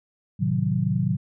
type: chord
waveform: sine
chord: A diminished seventh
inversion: none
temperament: equal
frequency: 110 / 130.81 / 155.56 / 185 Hz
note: A2 / C3 / Eb3 / Gb3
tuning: 0 / 0 / 0 / 0 cents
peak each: -27 / -26 / -26 / -25 dBFS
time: 0.39-1.17 s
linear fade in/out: 20 ms
effects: none